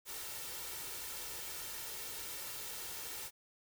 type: noise with comb filter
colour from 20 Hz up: white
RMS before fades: -44 dBFS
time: 0.05-3.31 s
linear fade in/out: 50 ms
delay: 2.2 ms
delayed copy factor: +0.5
effects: none